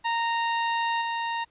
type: tone with level steps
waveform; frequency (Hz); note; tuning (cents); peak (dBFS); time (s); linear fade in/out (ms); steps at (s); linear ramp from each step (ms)
sawtooth; 927; A#5; -10; -20 / -23; 0.04-1.45; 20; 1.01; 10
effects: pink hiss -65 dBFS RMS until 1.5 s + resampled to 8000 Hz